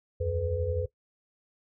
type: tone cluster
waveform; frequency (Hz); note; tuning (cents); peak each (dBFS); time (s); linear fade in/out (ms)
sine; 75.8 / 87.8 / 431.1 / 501; D#2 / F2 / A4 / B4; -45 / +10 / -35 / +25; -37 / -30 / -35 / -31; 0.2-0.86; 10
effects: noise-tail reverb RT60 0.1 s tail -18 dB re dry